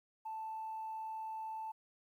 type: tone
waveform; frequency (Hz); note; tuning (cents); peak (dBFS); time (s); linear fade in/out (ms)
sine; 881; A5; +2; -39; 0.25-1.72; 10
effects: tanh soft clip ceiling -36 dBFS + 12-bit